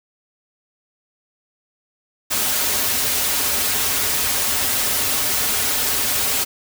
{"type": "noise with comb filter", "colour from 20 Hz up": "white", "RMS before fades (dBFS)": -20, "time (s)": [2.3, 6.45], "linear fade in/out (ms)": 20, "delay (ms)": 5.9, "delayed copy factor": -0.85, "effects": []}